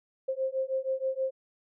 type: beating tone pair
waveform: sine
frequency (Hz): 525 / 531.3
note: C5 / C5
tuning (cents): +6 / +26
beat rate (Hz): 6.3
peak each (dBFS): -31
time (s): 0.28-1.31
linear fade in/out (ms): 10
effects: none